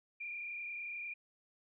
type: tone with frequency modulation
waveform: sine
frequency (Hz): 2400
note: D7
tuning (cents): +37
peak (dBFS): -40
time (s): 0.2-1.14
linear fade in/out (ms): 10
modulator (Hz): 31.2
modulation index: 1.9
effects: none